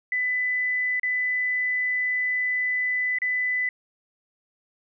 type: tone with dropouts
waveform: sine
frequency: 1999 Hz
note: B6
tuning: 20 cents sharp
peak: -22 dBFS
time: 0.12-3.69 s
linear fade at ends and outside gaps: 2 ms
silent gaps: 0.997-1.032 / 3.186-3.218 s
effects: none